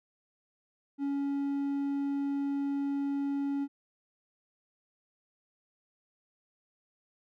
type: tone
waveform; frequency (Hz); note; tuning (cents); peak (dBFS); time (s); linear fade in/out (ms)
triangle; 280.2; C#4; +19; -27; 0.98-3.68; 50
effects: none